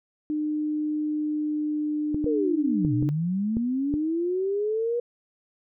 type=tone with pitch glide; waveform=sine; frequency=303 to 300.7 Hz; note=D#4 to D4; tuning=-46 to +41 cents; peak=-24 dBFS; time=0.3-3.09 s; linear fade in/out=0 ms; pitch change=-13 cents; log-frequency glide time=0.99-1.97 s
type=clicks; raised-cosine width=3 ms; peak=-17 dBFS; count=6; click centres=2.145 / 2.243 / 2.849 / 3.026 / 3.569 / 3.94 s
type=linear two-way sweep; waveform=sine; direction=down then up; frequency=483.4 to 116.4 to 483.4 Hz; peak=-23 dBFS; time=2.26-5 s; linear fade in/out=5 ms; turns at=2.94 s
effects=none